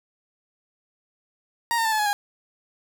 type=tone with pitch steps; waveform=30% pulse; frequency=936 / 910.9 / 886.5 / 862.8 / 839.7 / 817.2 Hz; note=A#5 / A#5 / A5 / A5 / G#5 / G#5; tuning=+7 / -40 / +13 / -34 / +19 / -28 cents; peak=-18 dBFS; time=1.71-2.13 s; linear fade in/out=0 ms; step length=70 ms; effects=none